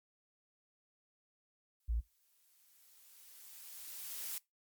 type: noise with exponential growth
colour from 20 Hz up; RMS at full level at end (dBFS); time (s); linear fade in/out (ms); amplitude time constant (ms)
blue; -40; 1.8-4.38; 2; 560
type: tone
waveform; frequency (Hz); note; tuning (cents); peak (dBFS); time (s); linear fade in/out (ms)
sine; 56.8; A#1; -44; -31; 1.88-2.01; 20
effects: noise-tail reverb RT60 0.2 s tail -23 dB re dry + MP3 96 kbps

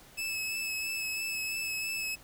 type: tone with vibrato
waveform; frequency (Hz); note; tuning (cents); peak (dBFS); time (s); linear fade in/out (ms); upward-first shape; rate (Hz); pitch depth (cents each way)
sawtooth; 2602; E7; -23; -29; 0.17-2.16; 20; sine; 3; 19
effects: pink hiss -55 dBFS RMS until 2.23 s

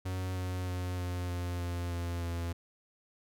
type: tone with pitch steps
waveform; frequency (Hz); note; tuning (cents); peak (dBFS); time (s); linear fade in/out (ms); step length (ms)
45% pulse; 92.5 / 91.44 / 90.39 / 89.35 / 88.32 / 87.31 / 86.31 / 85.31; F#2 / F#2 / F#2 / F2 / F2 / F2 / F2 / F2; 0 / -20 / -40 / +40 / +20 / 0 / -20 / -40; -33; 0.05-2.53; 10; 310
effects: none

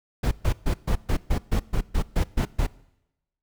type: noise bursts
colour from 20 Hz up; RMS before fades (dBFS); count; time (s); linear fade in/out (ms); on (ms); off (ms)
brown; -21; 12; 0.23-2.668; 10; 84; 130
effects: noise-tail reverb RT60 0.9 s tail -21 dB re dry

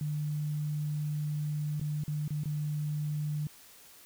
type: tone with dropouts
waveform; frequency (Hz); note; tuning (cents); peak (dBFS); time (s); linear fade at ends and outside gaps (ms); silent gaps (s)
sine; 150; D3; +37; -30; 0.01-3.47; 2; 1.798-1.812 / 2.037-2.079 / 2.279-2.305 / 2.436-2.456
effects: white hiss -55 dBFS RMS until 4.05 s

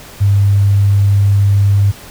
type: tone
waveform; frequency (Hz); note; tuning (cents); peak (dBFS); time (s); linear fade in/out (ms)
sine; 100; G2; +35; -7; 0.2-1.92; 20
effects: pink hiss -35 dBFS RMS until 2.1 s

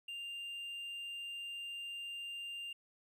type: tone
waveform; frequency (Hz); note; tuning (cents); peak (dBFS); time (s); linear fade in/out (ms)
triangle; 2794; F7; 0; -40; 0.08-2.73; 5
effects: none

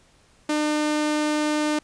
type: tone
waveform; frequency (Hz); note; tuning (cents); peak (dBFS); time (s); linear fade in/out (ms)
sawtooth; 301.7; D4; +47; -17; 0.49-1.79; 5
effects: pink hiss -58 dBFS RMS until 1.83 s + resampled to 22050 Hz

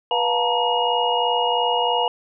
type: tone cluster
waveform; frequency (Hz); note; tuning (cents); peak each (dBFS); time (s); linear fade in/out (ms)
sine; 487.3 / 707 / 885 / 948 / 2873; B4 / F5 / A5 / A#5 / F7; -23 / +21 / +10 / +29 / +48; -24; 0.11-2.08; 2
effects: none

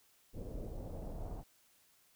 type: noise with low-pass filter sweep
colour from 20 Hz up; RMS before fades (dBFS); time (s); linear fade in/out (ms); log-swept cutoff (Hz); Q
brown; -43; 0.33-1.44; 50; 470 to 780; 2.6
effects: white hiss -69 dBFS RMS until 2.15 s

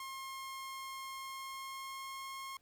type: tone with pitch glide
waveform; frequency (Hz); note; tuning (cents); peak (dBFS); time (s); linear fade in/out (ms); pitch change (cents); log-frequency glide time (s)
sawtooth; 1070 to 1076.8; C6 to C6; +38 to +49; -39; 0-2.57; 2; +11; 1.13-2.28
effects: pink hiss -74 dBFS RMS until 2.61 s

